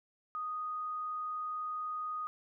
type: tone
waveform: sine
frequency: 1242 Hz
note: D#6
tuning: 3 cents flat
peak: -35 dBFS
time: 0.35-2.27 s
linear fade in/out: 0 ms
effects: none